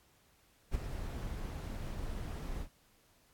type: noise with ADSR envelope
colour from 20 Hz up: brown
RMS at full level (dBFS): -32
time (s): 0.71-2.69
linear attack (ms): 41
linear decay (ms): 10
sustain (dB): -8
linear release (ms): 80
effects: pink hiss -68 dBFS RMS until 3.33 s + AAC 64 kbps